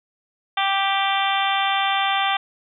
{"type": "harmonic tone", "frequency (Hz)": 392, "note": "G4", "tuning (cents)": 0, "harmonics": [2, 3, 4, 5, 6, 7, 8, 9], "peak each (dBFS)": [-22, -25, -29, -29, -29, -31, -28, -28], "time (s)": [0.57, 2.37], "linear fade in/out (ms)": 5, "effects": []}